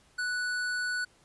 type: tone with hard clipping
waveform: sine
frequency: 1480 Hz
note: F#6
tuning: in tune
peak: -31 dBFS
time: 0.18-1.05 s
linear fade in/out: 10 ms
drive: 13 dB
effects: pink hiss -63 dBFS RMS until 1.24 s + resampled to 24000 Hz